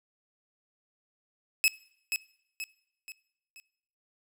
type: tone with echo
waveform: sawtooth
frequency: 2581 Hz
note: E7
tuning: 37 cents flat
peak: -17 dBFS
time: 1.64-1.68 s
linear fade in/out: 0 ms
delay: 480 ms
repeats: 4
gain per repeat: -7 dB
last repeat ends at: 3.6 s
effects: noise-tail reverb RT60 0.8 s tail -23 dB re dry